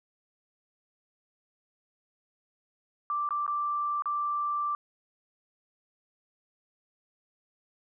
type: tone with dropouts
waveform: sine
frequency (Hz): 1174.7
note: D6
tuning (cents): 0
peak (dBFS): -27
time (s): 3.1-4.75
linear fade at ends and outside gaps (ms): 1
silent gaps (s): 3.29-3.307 / 3.465-3.478 / 4.022-4.057
effects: none